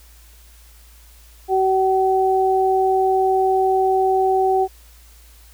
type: tone pair together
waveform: sine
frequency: 380 / 760 Hz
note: F#4 / F#5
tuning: +46 / +46 cents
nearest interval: octave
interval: 1200 cents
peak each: -17 dBFS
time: 1.48-4.68 s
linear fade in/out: 50 ms
effects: added 57 Hz sine -45 dBFS peak until 5.53 s + white hiss -51 dBFS RMS until 5.53 s